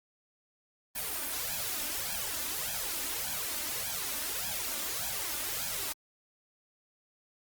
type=noise with flanger; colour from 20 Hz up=white; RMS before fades=-35 dBFS; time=0.95-5.93 s; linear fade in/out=10 ms; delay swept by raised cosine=1.2 to 3.4 ms; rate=1.7 Hz; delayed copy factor=+0.95; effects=Opus 32 kbps